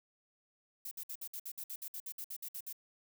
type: noise bursts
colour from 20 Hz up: violet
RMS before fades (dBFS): -43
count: 16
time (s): 0.85-2.728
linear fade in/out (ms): 5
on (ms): 63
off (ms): 58
effects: none